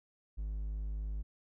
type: tone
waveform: triangle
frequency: 51.91 Hz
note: G#1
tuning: in tune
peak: -33 dBFS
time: 0.37-1.23 s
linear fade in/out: 20 ms
effects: none